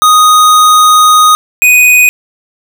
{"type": "tone pair in turn", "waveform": "square", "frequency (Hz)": [1244.5, 2489], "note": ["D#6", "D#7"], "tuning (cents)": [0, 0], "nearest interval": "octave", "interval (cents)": 1200, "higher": "second", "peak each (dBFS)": -3, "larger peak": "neither", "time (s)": [[0.02, 1.35], [1.62, 2.09]], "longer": "first", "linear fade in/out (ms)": 0, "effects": []}